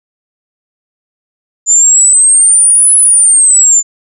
sine exponential two-way sweep, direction up then down, 7050 to 10220 to 7050 Hz, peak -3 dBFS, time 1.66-3.83 s, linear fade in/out 50 ms, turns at 2.96 s, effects none

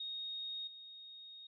sine tone with level steps, 3729 Hz, A#7, in tune, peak -40 / -50 dBFS, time 0-1.47 s, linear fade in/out 5 ms, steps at 0.67 s, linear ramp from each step 5 ms, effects none

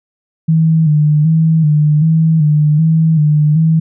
sine tone with vibrato, 155.56 Hz, D#3, in tune, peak -7 dBFS, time 0.48-3.8 s, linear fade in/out 10 ms, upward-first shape square, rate 1.3 Hz, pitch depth 58 cents each way, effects none

